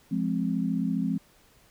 sine chord, F minor, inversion none, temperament just, 174.61 / 209.5 / 261.9 Hz, F3 / Ab3 / C4, 0 / +15 / +2 cents, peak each -29 dBFS, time 0.11-1.18 s, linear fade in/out 10 ms, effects pink hiss -60 dBFS RMS until 1.7 s

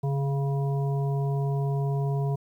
harmonic tone with a mistuned harmonic, 138.59 Hz, C#3, in tune, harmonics 1 / 3 / 5 / 7, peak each -24 / -34 / -38 / -41 dBFS, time 0.03-2.36 s, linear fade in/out 10 ms, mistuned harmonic 1, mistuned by +17 cents, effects 10-bit

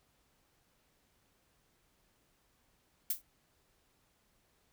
violet noise with exponential decay, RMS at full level -28 dBFS, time 3.1-3.22 s, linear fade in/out 5 ms, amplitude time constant 26 ms, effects pink hiss -73 dBFS RMS until 4.72 s

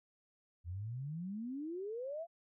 sine exponential sweep, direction up, 81.9 to 698 Hz, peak -39 dBFS, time 0.64-2.27 s, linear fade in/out 50 ms, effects none

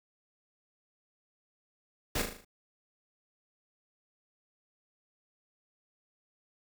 pink noise with echo, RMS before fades -31 dBFS, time 2.15-2.22 s, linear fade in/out 5 ms, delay 38 ms, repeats 6, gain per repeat -5 dB, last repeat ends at 2.448 s, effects none

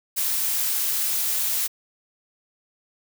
blue noise, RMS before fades -24 dBFS, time 0.16-1.68 s, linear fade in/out 20 ms, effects none

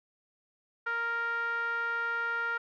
5% pulse tone with low-pass filter, 466.2 Hz, A#4, in tune, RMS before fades -32 dBFS, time 0.86-2.58 s, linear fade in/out 10 ms, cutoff 1500 Hz, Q 7.3, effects none

